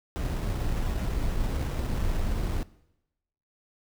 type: noise with sample-and-hold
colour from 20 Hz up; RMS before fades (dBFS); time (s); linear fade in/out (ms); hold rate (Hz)
brown; -28; 0.16-2.63; 0; 4410
effects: noise-tail reverb RT60 0.9 s tail -20 dB re dry